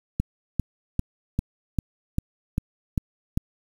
click train, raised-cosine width 5 ms, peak -10 dBFS, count 9, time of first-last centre 0.2-3.375 s, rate 2.52 Hz, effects 7-bit

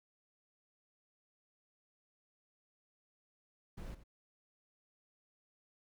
brown noise with echo, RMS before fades -45 dBFS, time 3.77-3.95 s, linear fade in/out 10 ms, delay 88 ms, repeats 1, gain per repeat -13 dB, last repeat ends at 4.038 s, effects none

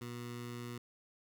15% pulse tone with notch filter, 120.3 Hz, B2, 45 cents flat, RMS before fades -44 dBFS, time 0.01-0.78 s, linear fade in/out 5 ms, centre 590 Hz, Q 1.6, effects none

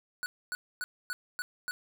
square tone bursts, 1475 Hz, F#6, 6 cents flat, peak -33 dBFS, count 6, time 0.23-1.71 s, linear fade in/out 0 ms, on 30 ms, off 260 ms, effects none

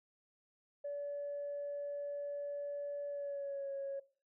sine tone with pitch glide, 574 to 551.6 Hz, D5 to C#5, -40 to -9 cents, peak -37 dBFS, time 0.84-4 s, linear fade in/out 10 ms, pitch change -69 cents, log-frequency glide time 3.08-3.72 s, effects noise-tail reverb RT60 0.4 s tail -19 dB re dry + tanh soft clip ceiling -34 dBFS

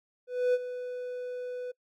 triangle tone with ADSR envelope, 496.8 Hz, B4, 10 cents sharp, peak -19 dBFS, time 0.27-1.72 s, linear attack 270 ms, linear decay 38 ms, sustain -13 dB, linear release 14 ms, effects noise-tail reverb RT60 0.1 s tail -25 dB re dry

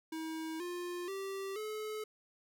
square tone with pitch steps, 320 / 353 / 389.4 / 429.6 Hz, D#4 / F4 / G4 / A4, +49 / +19 / -12 / -41 cents, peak -39 dBFS, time 0.12-2.04 s, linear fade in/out 5 ms, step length 480 ms, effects none

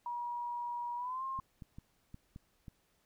sine tone with pitch glide, 959 to 1064.1 Hz, A#5 to C6, +49 to +29 cents, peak -36 dBFS, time 0.06-1.4 s, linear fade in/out 2 ms, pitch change +180 cents, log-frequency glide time 0.96-1.24 s
clicks, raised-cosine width 5 ms, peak -35 dBFS, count 6, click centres 1.39 / 1.622 / 1.785 / 2.144 / 2.361 / 2.682 s
effects pink hiss -74 dBFS RMS until 3.05 s

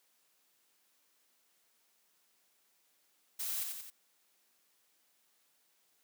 blue noise with echo, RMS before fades -38 dBFS, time 3.39-3.64 s, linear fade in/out 10 ms, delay 88 ms, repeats 3, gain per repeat -4 dB, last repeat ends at 3.904 s, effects white hiss -73 dBFS RMS until 6.03 s + high-pass 200 Hz 12 dB/octave

